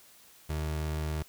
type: tone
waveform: 30% pulse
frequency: 77.1 Hz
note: D#2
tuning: 15 cents flat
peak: -28 dBFS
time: 0.49-1.23 s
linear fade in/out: 10 ms
effects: white hiss -57 dBFS RMS until 1.28 s